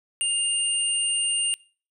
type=tone pair together; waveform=sine; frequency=2814 / 8900 Hz; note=F7 / C#9; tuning=+12 / +6 cents; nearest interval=octave + minor sixth; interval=1994 cents; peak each=-24 dBFS; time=0.21-1.54 s; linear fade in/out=0 ms; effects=noise-tail reverb RT60 0.4 s tail -23 dB re dry